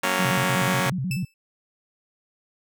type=chord; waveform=5% pulse; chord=F# major; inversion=none; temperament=just; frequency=185 / 231.2 / 277.5 Hz; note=F#3 / A#3 / C#4; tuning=0 / -14 / +2 cents; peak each=-16 dBFS; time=0.03-0.9 s; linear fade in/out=5 ms
type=tone with vibrato; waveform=sine; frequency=155.56 Hz; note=D#3; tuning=in tune; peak=-24 dBFS; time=0.19-1.25 s; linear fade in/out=5 ms; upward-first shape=square; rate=8.2 Hz; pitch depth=290 cents each way
type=tone with exponential decay; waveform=sawtooth; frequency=2637 Hz; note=E7; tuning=in tune; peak=-23 dBFS; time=1.11-1.34 s; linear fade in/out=2 ms; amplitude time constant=48 ms
effects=none